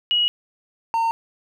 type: tone pair in turn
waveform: sine / triangle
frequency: 2905 / 912.4 Hz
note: F#7 / A#5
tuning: -32 / -37 cents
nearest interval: octave + minor sixth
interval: 2005 cents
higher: first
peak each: -16 dBFS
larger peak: neither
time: 0.11-0.28 / 0.94-1.11 s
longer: neither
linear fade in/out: 0 ms
effects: none